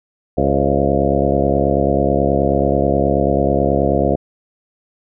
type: harmonic tone with a mistuned harmonic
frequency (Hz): 69.3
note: C#2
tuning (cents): 0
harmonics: 1 / 2 / 3 / 4 / 5 / 6 / 7 / 8 / 9 / 10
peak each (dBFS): -22 / -22 / -22 / -22 / -22 / -22 / -22 / -22 / -22 / -22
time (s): 0.37-4.16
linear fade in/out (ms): 10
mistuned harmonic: 7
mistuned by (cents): +63
effects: none